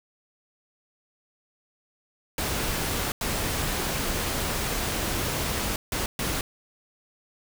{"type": "noise bursts at uneven times", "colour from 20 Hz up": "pink", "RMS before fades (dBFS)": -28, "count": 4, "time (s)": [[2.38, 3.12], [3.21, 5.76], [5.92, 6.06], [6.19, 6.41]], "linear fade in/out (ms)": 2, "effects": []}